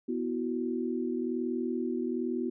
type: chord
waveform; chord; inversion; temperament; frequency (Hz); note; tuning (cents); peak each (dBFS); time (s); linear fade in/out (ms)
sine; B suspended fourth; none; just; 246.9 / 329.3 / 370.4; B3 / E4 / F#4; 0 / -2 / +2; -32 / -35 / -34; 0.08-2.5; 10
effects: none